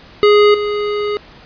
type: tone with level steps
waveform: square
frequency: 415.3 Hz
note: G#4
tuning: in tune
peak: -7 / -17 dBFS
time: 0.23-1.17 s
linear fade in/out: 0 ms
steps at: 0.54 s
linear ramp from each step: 5 ms
effects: pink hiss -41 dBFS RMS until 1.45 s + resampled to 11025 Hz